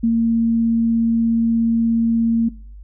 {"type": "tone", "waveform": "sine", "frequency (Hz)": 229.2, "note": "A#3", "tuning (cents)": -29, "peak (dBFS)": -13, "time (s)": [0.03, 2.49], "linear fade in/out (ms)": 10, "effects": ["noise-tail reverb RT60 0.5 s tail -21 dB re dry", "added 50 Hz sine -35 dBFS peak until 2.83 s"]}